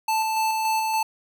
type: tone with tremolo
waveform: square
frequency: 880 Hz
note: A5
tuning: in tune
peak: -21 dBFS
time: 0.08-1.03 s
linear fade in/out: 5 ms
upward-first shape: square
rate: 3.5 Hz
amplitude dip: 25%
effects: none